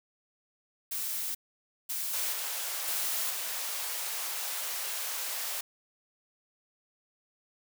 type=noise bursts; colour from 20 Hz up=blue; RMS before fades=-34 dBFS; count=3; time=0.91-3.31 s; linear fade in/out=10 ms; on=440 ms; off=540 ms
type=high-pass noise; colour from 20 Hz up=white; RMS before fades=-35 dBFS; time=2.13-5.61 s; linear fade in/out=5 ms; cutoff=510 Hz; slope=24 dB/octave
effects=none